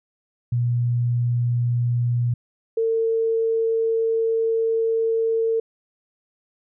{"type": "tone pair in turn", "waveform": "sine", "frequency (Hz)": [120.6, 451.7], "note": ["B2", "A4"], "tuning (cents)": [-41, 45], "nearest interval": "octave + major seventh", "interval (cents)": 2286, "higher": "second", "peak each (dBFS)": -18, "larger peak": "neither", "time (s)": [[0.52, 2.34], [2.77, 5.6]], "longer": "second", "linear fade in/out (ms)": 5, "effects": []}